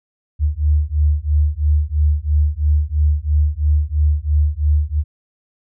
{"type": "beating tone pair", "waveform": "sine", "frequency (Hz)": [73.42, 76.42], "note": ["D2", "D#2"], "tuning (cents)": [0, -31], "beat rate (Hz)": 3, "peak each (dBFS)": -16, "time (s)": [0.39, 5.04], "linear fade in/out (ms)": 50, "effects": []}